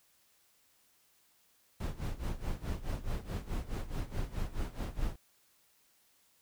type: noise with tremolo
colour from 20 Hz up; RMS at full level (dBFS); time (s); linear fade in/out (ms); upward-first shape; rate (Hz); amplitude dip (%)
brown; -33; 1.8-5.16; 5; sine; 4.7; 85
effects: white hiss -69 dBFS RMS until 6.41 s